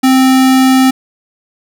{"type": "tone", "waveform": "square", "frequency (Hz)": 261.6, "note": "C4", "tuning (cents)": 0, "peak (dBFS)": -6, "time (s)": [0.03, 0.91], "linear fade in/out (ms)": 10, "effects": []}